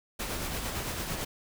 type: noise with tremolo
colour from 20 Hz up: pink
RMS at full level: -33 dBFS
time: 0.19-1.25 s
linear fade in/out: 10 ms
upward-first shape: sine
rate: 8.9 Hz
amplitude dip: 35%
effects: none